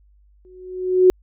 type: tone with exponential growth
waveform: sine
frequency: 368.2 Hz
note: F#4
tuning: 8 cents flat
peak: -6 dBFS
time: 0.45-1.1 s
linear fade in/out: 0 ms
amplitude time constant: 140 ms
effects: added 50 Hz sine -51 dBFS peak until 1.22 s